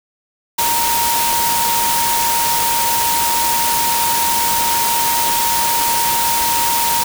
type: tone in noise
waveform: sine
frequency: 932.3 Hz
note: A#5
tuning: in tune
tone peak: -17 dBFS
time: 0.58-7.04 s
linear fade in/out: 10 ms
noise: white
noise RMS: -18 dBFS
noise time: 0.58-7.04 s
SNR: -2 dB
effects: none